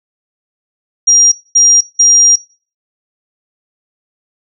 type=tone bursts at uneven times; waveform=sine; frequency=5700 Hz; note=F8; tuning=34 cents sharp; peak=-4 dBFS; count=3; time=1.07-1.32 / 1.55-1.81 / 1.99-2.36 s; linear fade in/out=10 ms; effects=noise-tail reverb RT60 0.4 s tail -20 dB re dry